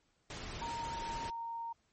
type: noise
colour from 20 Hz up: pink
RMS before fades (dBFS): -44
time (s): 0.3-1.3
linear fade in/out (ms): 2
type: tone with pitch glide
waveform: sine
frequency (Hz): 932.3 to 924.8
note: A#5 to A#5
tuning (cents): 0 to -14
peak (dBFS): -38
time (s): 0.61-1.73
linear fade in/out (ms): 10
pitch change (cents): -14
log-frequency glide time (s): 0.71-0.9
effects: pink hiss -75 dBFS RMS until 1.92 s + MP3 32 kbps